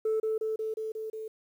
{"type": "tone with echo", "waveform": "sine", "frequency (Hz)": 438.5, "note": "A4", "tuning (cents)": -6, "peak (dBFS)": -23, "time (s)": [0.05, 0.2], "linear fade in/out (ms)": 5, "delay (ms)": 180, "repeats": 6, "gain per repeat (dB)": -2, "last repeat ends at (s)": 1.28, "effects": ["tanh soft clip ceiling -23 dBFS", "10-bit"]}